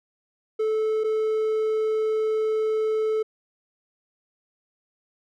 triangle tone pair in turn, 436 / 436 Hz, A4 / A4, -16 / -16 cents, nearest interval unison, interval 0 cents, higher neither, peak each -19 dBFS, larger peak neither, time 0.59-1.04 / 1.04-3.23 s, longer second, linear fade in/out 10 ms, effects none

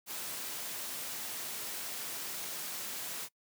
white high-pass noise, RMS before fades -40 dBFS, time 0.06-3.29 s, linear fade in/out 50 ms, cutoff 140 Hz, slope 12 dB/octave, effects noise-tail reverb RT60 0.1 s tail -23 dB re dry

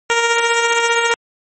10% pulse tone with tremolo, 466.2 Hz, A#4, in tune, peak -3 dBFS, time 0.1-1.14 s, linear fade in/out 0 ms, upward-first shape sine, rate 15 Hz, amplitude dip 40%, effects MP3 32 kbps

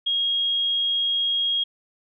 sine tone, 3272 Hz, G#7, 26 cents flat, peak -20 dBFS, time 0.06-1.64 s, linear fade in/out 10 ms, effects none

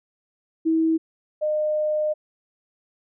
sine tone pair in turn, 322.9 / 609.6 Hz, E4 / D#5, -36 / -36 cents, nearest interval major seventh, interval 1100 cents, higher second, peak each -17 / -20 dBFS, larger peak first, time 0.65-0.98 / 1.41-2.14 s, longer second, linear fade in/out 20 ms, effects none

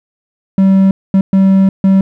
triangle tone bursts at uneven times, 192.7 Hz, G3, 29 cents flat, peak -3 dBFS, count 4, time 0.58-0.91 / 1.14-1.21 / 1.33-1.69 / 1.84-2.01 s, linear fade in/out 2 ms, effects none

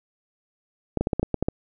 clicks, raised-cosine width 2 ms, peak -9 dBFS, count 9, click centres 0.973 / 1.01 / 1.071 / 1.132 / 1.196 / 1.23 / 1.343 / 1.426 / 1.485 s, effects none

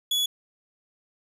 40% pulse tone, 3396 Hz, G#7, 38 cents sharp, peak -21 dBFS, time 0.11-0.26 s, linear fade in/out 5 ms, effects none

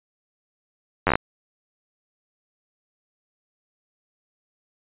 slowing click train, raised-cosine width 0.5 ms, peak -3 dBFS, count 7, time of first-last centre 1.07-1.155 s, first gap 10 ms, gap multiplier 1.14, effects resampled to 8000 Hz

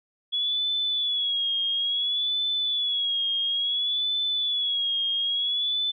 sine tone with vibrato, 3375 Hz, G#7, 27 cents sharp, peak -23 dBFS, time 0.32-5.92 s, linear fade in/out 20 ms, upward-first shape sine, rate 0.58 Hz, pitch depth 70 cents each way, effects none

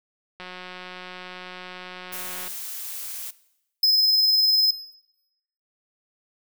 click train, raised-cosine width 0.3 ms, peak -22 dBFS, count 379, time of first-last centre 0.4-2.477 s, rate 182 Hz
blue noise, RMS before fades -34 dBFS, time 2.12-3.31 s, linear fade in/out 10 ms
square tone with tremolo, 5100 Hz, D#8, 42 cents sharp, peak -15 dBFS, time 3.83-4.71 s, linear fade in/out 5 ms, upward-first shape square, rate 20 Hz, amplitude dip 25%
effects noise-tail reverb RT60 0.9 s tail -19 dB re dry

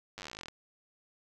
slowing click train, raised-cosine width 0.2 ms, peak -25 dBFS, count 20, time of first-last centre 0.18-0.484 s, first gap 9 ms, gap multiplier 1.06, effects none

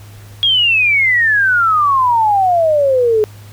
sine exponential sweep, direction down, 3322 to 418 Hz, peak -9 dBFS, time 0.43-3.24 s, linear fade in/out 0 ms, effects added 103 Hz sine -34 dBFS peak until 3.52 s + pink hiss -43 dBFS RMS until 3.52 s

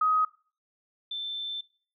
sine tone pair in turn, 1259 / 3544 Hz, D#6 / A7, +20 / +12 cents, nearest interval octave + tritone, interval 1792 cents, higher second, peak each -21 / -31 dBFS, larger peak first, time 0.01-0.25 / 1.11-1.61 s, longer second, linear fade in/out 5 ms, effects noise-tail reverb RT60 0.4 s tail -20 dB re dry

